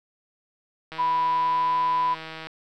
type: click train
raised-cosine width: 0.3 ms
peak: -21 dBFS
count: 249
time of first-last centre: 0.92-2.47 s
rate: 160 Hz
type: tone with pitch glide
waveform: sine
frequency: 987.8 to 996.4 Hz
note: B5 to B5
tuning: 0 to +15 cents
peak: -20 dBFS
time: 0.98-2.15 s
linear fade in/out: 20 ms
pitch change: +15 cents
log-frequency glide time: 1.23-1.75 s
effects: none